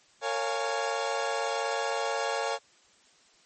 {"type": "chord", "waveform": "30% pulse", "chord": "Bb minor seventh", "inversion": "none", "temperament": "equal with one note detuned", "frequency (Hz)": [455.8, 554.4, 698.5, 830.6], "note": ["Bb4", "Db5", "F5", "Ab5"], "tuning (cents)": [-39, 0, 0, 0], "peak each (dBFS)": [-31, -30, -32, -31], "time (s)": [0.21, 2.59], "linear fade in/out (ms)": 50, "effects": ["white hiss -61 dBFS RMS until 3.45 s", "MP3 32 kbps"]}